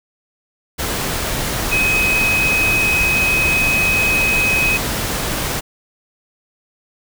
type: tone in noise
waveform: sine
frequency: 2529 Hz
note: D#7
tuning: 28 cents sharp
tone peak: -14 dBFS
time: 1.71-4.78 s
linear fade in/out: 20 ms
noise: pink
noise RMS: -21 dBFS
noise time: 0.78-5.61 s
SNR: +4 dB
effects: none